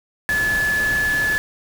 sine tone in noise, 1721 Hz, A6, 39 cents flat, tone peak -17 dBFS, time 0.29-1.38 s, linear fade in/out 0 ms, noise pink, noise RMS -29 dBFS, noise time 0.29-1.38 s, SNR +9 dB, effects none

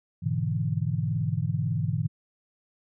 sine chord, E dominant seventh, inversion first, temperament equal, 103.83 / 123.47 / 146.83 / 164.81 Hz, G#2 / B2 / D3 / E3, 0 / 0 / 0 / 0 cents, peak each -30 dBFS, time 0.22-2.08 s, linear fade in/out 20 ms, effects none

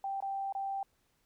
sine tone with dropouts, 784 Hz, G5, in tune, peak -33 dBFS, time 0.04-0.83 s, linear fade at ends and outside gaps 2 ms, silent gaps 0.204-0.224 / 0.525-0.55 s, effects pink hiss -74 dBFS RMS until 1.25 s

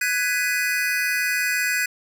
square chord, G# minor seventh, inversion third, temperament just, 1495.1 / 1661.2 / 1993.5 / 2492 Hz, F#6 / G#6 / B6 / D#7, +18 / 0 / +16 / +2 cents, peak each -27 dBFS, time 0.01-1.86 s, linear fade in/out 5 ms, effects none

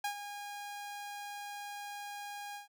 sawtooth tone with ADSR envelope, 817 Hz, G#5, 29 cents flat, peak -28 dBFS, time 0.04-2.68 s, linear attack 5 ms, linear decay 93 ms, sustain -10 dB, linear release 130 ms, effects none

